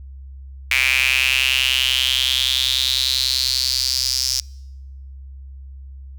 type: tone with high-pass filter sweep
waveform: sawtooth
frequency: 130.3 Hz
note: C3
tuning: 7 cents flat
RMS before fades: -19 dBFS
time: 0.71-4.4 s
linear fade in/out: 2 ms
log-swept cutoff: 2300 to 5300 Hz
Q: 6.3
effects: noise-tail reverb RT60 0.9 s tail -26 dB re dry + added 67 Hz sine -34 dBFS peak until 6.18 s